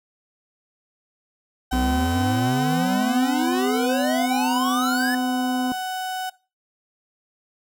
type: tone with pitch glide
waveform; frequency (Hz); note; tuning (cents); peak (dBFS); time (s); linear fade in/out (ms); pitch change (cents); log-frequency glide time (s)
35% pulse; 763 to 745.6; G5 to F#5; -47 to +13; -24; 1.71-6.3; 10; -40; 2.08-3.66
type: exponential sweep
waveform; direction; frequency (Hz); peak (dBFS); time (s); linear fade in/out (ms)
square; up; 58.27 to 1766; -24; 1.72-5.15; 5
type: harmonic tone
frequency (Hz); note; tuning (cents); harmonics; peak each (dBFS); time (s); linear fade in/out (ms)
255; C4; -44; 1 / 2 / 3 / 4 / 5; -22 / -39 / -42 / -37 / -45; 1.73-5.72; 0
effects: noise-tail reverb RT60 0.3 s tail -19 dB re dry